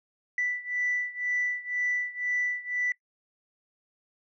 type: beating tone pair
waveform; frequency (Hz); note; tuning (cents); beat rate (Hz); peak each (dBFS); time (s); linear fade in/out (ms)
sine; 1975.5 / 1977.5; B6 / B6; 0 / +2; 2; -29 / -31; 0.38-2.92; 2
effects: noise-tail reverb RT60 0.1 s tail -21 dB re dry + tanh soft clip ceiling -20 dBFS